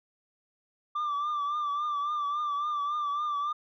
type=tone with vibrato; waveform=sine; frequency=1177 Hz; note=D6; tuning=3 cents sharp; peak=-25 dBFS; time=0.95-3.53 s; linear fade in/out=10 ms; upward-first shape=triangle; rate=3.6 Hz; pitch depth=61 cents each way; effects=tanh soft clip ceiling -27 dBFS